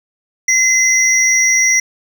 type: tone pair together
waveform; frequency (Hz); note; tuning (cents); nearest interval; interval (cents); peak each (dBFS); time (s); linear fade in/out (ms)
triangle; 2051 / 5793; C7 / F#8; -35 / -38; octave + tritone; 1797; -11; 0.48-1.8; 5
effects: none